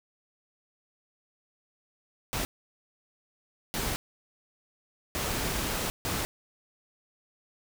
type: noise bursts at uneven times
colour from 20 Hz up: pink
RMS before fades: -31 dBFS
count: 4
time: 2.33-2.45 / 3.74-3.96 / 5.15-5.9 / 6.05-6.25 s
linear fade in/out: 0 ms
effects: none